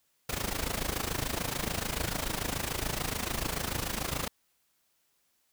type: noise with amplitude modulation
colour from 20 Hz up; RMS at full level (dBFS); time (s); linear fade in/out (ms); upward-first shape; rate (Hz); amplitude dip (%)
pink; -30; 0.29-4.28; 5; sine; 26.9; 80
effects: white hiss -73 dBFS RMS until 5.52 s